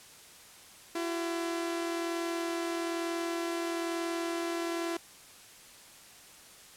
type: tone pair together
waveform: sawtooth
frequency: 337.4 / 378.5 Hz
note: E4 / F#4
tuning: +40 / +39 cents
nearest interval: major second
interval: 199 cents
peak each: -28 / -37 dBFS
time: 0.95-4.97 s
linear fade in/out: 5 ms
effects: white hiss -53 dBFS RMS until 6.76 s + low-pass 11000 Hz 12 dB/octave